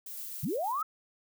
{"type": "noise", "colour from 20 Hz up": "violet", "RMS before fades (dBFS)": -42, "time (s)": [0.06, 0.45], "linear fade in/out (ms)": 5}
{"type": "noise with tremolo", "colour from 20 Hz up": "violet", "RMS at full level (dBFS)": -45, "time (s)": [0.17, 0.82], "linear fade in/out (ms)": 2, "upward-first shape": "square", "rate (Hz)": 6.4, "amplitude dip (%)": 40}
{"type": "linear sweep", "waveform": "sine", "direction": "up", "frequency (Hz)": [110, 1319], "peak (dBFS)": -29, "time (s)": [0.43, 0.83], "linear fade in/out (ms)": 5}
{"effects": []}